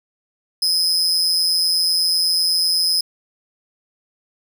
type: tone with amplitude modulation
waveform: 40% pulse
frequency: 5080 Hz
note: D#8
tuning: 35 cents sharp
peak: -11 dBFS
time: 0.62-3.01 s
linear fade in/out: 5 ms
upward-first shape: sine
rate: 172 Hz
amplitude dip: 80%
effects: none